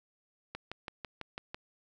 click train, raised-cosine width 0.3 ms, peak -23 dBFS, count 7, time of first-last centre 0.55-1.545 s, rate 6.03 Hz, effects none

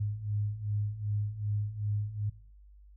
sine beating tone pair, 102.4 / 105 Hz, G#2 / G#2, -24 / +19 cents, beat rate 2.6 Hz, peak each -36 / -32 dBFS, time 0-2.3 s, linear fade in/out 10 ms, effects noise-tail reverb RT60 0.4 s tail -17 dB re dry + added 50 Hz sine -52 dBFS peak until 2.96 s

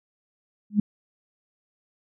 sine tone with exponential growth, 207.7 Hz, G#3, in tune, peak -12 dBFS, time 0.7-0.8 s, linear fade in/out 5 ms, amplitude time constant 21 ms, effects none

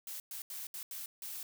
blue noise bursts at uneven times, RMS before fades -43 dBFS, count 6, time 0.07-0.2 / 0.31-0.42 / 0.5-0.67 / 0.74-0.83 / 0.91-1.06 / 1.22-1.43 s, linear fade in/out 2 ms, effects none

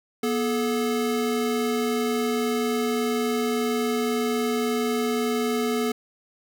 square tone pair together, 241.7 / 430.7 Hz, B3 / A4, -37 / -37 cents, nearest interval minor seventh, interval 1000 cents, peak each -26 dBFS, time 0.23-5.92 s, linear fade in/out 5 ms, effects none

